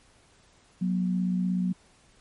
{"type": "tone pair together", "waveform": "sine", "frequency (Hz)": [183.54, 240], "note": ["F#3", "B3"], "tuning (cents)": [-14, -49], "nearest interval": "perfect fourth", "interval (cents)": 465, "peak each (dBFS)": [-24, -33], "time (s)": [0.81, 1.73], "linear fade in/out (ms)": 10, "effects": ["pink hiss -60 dBFS RMS until 2.2 s", "MP3 48 kbps"]}